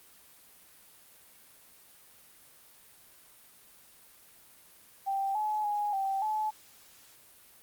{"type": "tone with pitch steps", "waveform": "sine", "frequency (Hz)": [784, 852, 829, 779, 860], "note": ["G5", "G#5", "G#5", "G5", "A5"], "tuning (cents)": [0, 44, -3, -11, -40], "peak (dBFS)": -28, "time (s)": [5.06, 6.51], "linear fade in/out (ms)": 20, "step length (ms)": 290, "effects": ["white hiss -57 dBFS RMS until 7.62 s", "Opus 32 kbps"]}